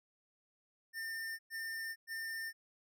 square tone bursts, 1804 Hz, A6, 43 cents sharp, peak -40 dBFS, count 3, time 0.93-2.53 s, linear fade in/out 50 ms, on 460 ms, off 110 ms, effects none

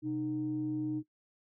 sine tone pair together, 129 / 307.3 Hz, C3 / D#4, -24 / -21 cents, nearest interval octave + minor third, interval 1503 cents, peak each -39 / -31 dBFS, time 0.02-1.03 s, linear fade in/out 50 ms, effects noise-tail reverb RT60 0.1 s tail -18 dB re dry + tanh soft clip ceiling -25 dBFS

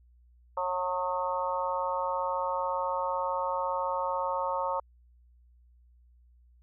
harmonic tone with a mistuned harmonic, 182 Hz, F#3, 28 cents flat, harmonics 3 / 4 / 5 / 6 / 7, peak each -33 / -42 / -31 / -35 / -38 dBFS, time 0.57-4.8 s, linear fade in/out 5 ms, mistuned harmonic 7, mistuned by -20 cents, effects added 60 Hz sine -57 dBFS peak until 6.62 s

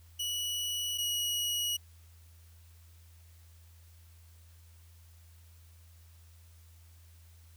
sawtooth tone pair in turn, 2936 / 2909 Hz, F#7 / F#7, -14 / -30 cents, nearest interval unison, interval 16 cents, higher first, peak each -29 / -27 dBFS, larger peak second, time 0.19-0.98 / 0.98-1.77 s, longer neither, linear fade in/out 10 ms, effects added 83 Hz sine -54 dBFS peak until 7.56 s + white hiss -65 dBFS RMS until 7.56 s

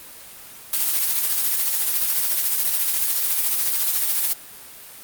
blue noise with tremolo, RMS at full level -19 dBFS, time 0.73-4.33 s, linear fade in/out 2 ms, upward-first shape triangle, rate 14 Hz, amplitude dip 45%, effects white hiss -41 dBFS RMS until 5.03 s + Opus 32 kbps

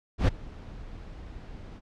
brown noise with ADSR envelope, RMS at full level -18 dBFS, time 0.18-1.81 s, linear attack 100 ms, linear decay 13 ms, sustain -24 dB, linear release 43 ms, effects low-pass 5000 Hz 12 dB/octave

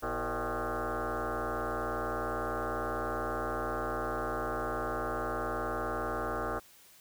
sine tone with frequency modulation, 379.9 Hz, F#4, 46 cents sharp, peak -31 dBFS, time 0.02-6.6 s, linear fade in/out 20 ms, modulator 140 Hz, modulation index 7.7, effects white hiss -58 dBFS RMS until 7 s

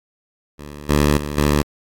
10% pulse tone with level steps, 73.42 Hz, D2, in tune, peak -25 / -5 / -16 / -6 dBFS, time 0.58-1.63 s, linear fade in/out 20 ms, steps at 0.89 / 1.17 / 1.37 s, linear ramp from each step 10 ms, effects AAC 48 kbps

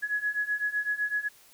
sine beating tone pair, 1679 / 1686.9 Hz, G#6 / G#6, +18 / +27 cents, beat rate 7.9 Hz, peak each -31 / -29 dBFS, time 0.02-1.29 s, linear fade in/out 20 ms, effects white hiss -57 dBFS RMS until 1.53 s

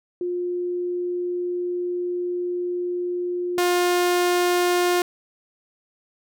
sine / sawtooth tone pair in turn, 354.9 / 354.9 Hz, F4 / F4, +28 / +28 cents, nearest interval unison, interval 0 cents, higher neither, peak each -23 / -14 dBFS, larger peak second, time 0.21-3.58 / 3.58-5.02 s, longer first, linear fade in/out 2 ms, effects none

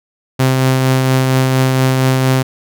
sawtooth tone with tremolo, 130.81 Hz, C3, in tune, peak -5 dBFS, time 0.39-2.43 s, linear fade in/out 10 ms, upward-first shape triangle, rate 4.3 Hz, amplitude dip 30%, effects none

